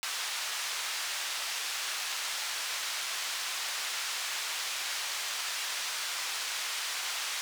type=band-pass noise; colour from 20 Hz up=white; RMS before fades=-35 dBFS; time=0.03-7.41 s; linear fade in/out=0 ms; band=1000 to 5700 Hz; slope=12 dB/octave; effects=none